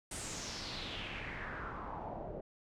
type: noise with low-pass filter sweep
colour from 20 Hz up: pink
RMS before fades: -43 dBFS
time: 0.11-2.41 s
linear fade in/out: 5 ms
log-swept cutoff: 9200 to 540 Hz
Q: 3.6
effects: none